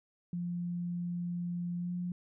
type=tone with pitch glide; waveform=sine; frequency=174.61 to 177.46 Hz; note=F3 to F3; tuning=0 to +28 cents; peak=-33 dBFS; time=0.33-2.12 s; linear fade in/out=2 ms; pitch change=+28 cents; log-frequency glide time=1.78-1.93 s; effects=none